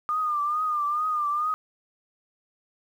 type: tone with vibrato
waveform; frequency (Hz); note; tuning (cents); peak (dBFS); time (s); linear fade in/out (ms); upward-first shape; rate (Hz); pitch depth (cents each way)
sine; 1210; D#6; -49; -23; 0.09-1.54; 0; triangle; 2.3; 76
effects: 9-bit